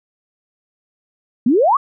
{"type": "exponential sweep", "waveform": "sine", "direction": "up", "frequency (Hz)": [220, 1199], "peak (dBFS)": -10, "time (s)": [1.46, 1.77], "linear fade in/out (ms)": 5, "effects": []}